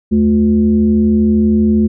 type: tone with frequency modulation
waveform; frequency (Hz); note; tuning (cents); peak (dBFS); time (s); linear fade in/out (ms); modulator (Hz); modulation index
sine; 217.8; A3; -17; -8; 0.11-1.88; 20; 141; 0.62
effects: none